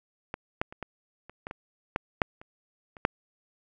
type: clicks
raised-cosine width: 0.5 ms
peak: -18 / -11 / -28 / -20 / -30 / -21 / -22 / -11 / -6 / -30 / -30 / -6 dBFS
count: 12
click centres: 0.341 / 0.615 / 0.725 / 0.827 / 1.296 / 1.469 / 1.511 / 1.961 / 2.218 / 2.415 / 2.968 / 3.051 s
effects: none